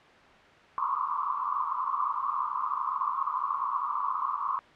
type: band-pass noise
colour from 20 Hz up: pink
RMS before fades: -30 dBFS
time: 0.78-4.59 s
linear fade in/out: 0 ms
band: 1000 to 1200 Hz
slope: 96 dB/octave
effects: white hiss -53 dBFS RMS until 4.75 s + low-pass 2000 Hz 12 dB/octave